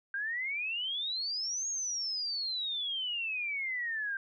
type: exponential two-way sweep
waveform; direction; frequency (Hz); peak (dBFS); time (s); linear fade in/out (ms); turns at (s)
sine; up then down; 1571 to 6645 to 1571; -32; 0.14-4.17; 2; 1.68
effects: none